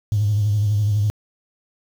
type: tone with vibrato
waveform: triangle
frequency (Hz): 104.3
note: G#2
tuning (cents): +8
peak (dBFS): -12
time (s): 0.12-1.1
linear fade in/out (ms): 0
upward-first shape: sine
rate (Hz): 12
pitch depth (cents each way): 60
effects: tanh soft clip ceiling -13 dBFS + 7-bit